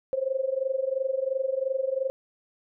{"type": "tone with amplitude modulation", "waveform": "sine", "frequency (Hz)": 530, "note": "C5", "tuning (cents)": 22, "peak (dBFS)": -21, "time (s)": [0.13, 2.1], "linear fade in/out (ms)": 0, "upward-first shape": "sine", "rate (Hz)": 22.9, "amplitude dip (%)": 85, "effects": []}